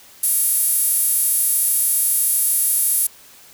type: tone with high-pass filter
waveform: sawtooth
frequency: 466.2 Hz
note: A#4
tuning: in tune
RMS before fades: -18 dBFS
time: 0.23-3.07 s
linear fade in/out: 5 ms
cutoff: 11000 Hz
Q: 4
effects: white hiss -46 dBFS RMS until 3.53 s